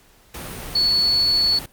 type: tone in noise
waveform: sine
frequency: 4419 Hz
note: C#8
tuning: 6 cents flat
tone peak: -15 dBFS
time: 0.75-1.59 s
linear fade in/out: 5 ms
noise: pink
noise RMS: -33 dBFS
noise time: 0.34-1.66 s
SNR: +15 dB
effects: pink hiss -54 dBFS RMS until 1.72 s + Opus 48 kbps